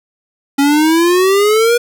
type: exponential sweep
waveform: square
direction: up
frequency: 275.8 to 484 Hz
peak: -9 dBFS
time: 0.58-1.78 s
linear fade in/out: 10 ms
effects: none